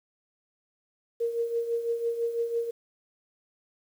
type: tone with tremolo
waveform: sine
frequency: 466.2 Hz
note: A#4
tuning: in tune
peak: -23 dBFS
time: 1.2-2.71 s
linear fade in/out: 10 ms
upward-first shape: triangle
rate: 6 Hz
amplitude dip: 70%
effects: 9-bit